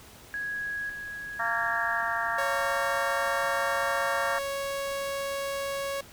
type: tone with tremolo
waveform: sine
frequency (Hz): 1661.2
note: G#6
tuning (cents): 0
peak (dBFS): -30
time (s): 0.34-2.42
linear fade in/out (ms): 0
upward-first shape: square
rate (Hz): 0.9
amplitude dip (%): 45
type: harmonic tone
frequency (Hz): 229.7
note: A#3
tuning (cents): -25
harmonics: 3 / 4 / 5 / 6 / 7 / 8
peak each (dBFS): -34 / -34 / -34 / -34 / -34 / -34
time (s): 1.39-4.39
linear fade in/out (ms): 10
type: tone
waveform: sawtooth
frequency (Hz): 554.4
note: C#5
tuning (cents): 0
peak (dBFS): -26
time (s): 2.38-6.01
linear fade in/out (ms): 5
effects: pink hiss -50 dBFS RMS until 6.12 s